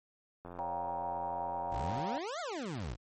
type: click train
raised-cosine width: 1 ms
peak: -32 dBFS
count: 137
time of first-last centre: 0.45-1.999 s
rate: 87.8 Hz
type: chord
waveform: sine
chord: G half-diminished seventh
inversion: second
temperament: just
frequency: 564.5 / 705.6 / 784 / 940.8 Hz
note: Db5 / F5 / G5 / Bb5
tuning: +31 / +18 / 0 / +16 cents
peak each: -44 / -41 / -39 / -38 dBFS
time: 0.59-2.18 s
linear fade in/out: 0 ms
type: exponential two-way sweep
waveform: 25% pulse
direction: up then down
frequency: 43.77 to 737 to 46.05 Hz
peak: -33 dBFS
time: 1.7-2.97 s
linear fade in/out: 50 ms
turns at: 2.4 s
effects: MP3 32 kbps

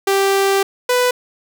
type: tone pair in turn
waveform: sawtooth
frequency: 392 / 496.3 Hz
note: G4 / B4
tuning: 0 / +8 cents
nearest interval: major third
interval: 408 cents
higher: second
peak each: -9 dBFS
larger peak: neither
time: 0.07-0.63 / 0.89-1.11 s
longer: first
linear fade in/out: 5 ms
effects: none

